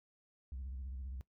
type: tone with vibrato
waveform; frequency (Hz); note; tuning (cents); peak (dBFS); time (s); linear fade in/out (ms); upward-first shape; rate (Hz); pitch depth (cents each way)
sine; 65.3; C2; -3; -39; 0.52-1.21; 0; square; 15; 110
effects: noise-tail reverb RT60 0.1 s tail -21 dB re dry + tanh soft clip ceiling -39 dBFS